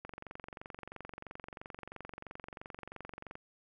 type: click train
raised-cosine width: 0.5 ms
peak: -29 dBFS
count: 77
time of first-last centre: 0.05-3.354 s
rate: 23 Hz
effects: none